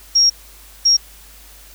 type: tone bursts at uneven times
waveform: sine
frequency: 5588 Hz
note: F8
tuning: in tune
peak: -9 dBFS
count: 2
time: 0.15-0.3 / 0.85-0.97 s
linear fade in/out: 10 ms
effects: added 50 Hz sine -44 dBFS peak until 1.74 s + white hiss -44 dBFS RMS until 1.74 s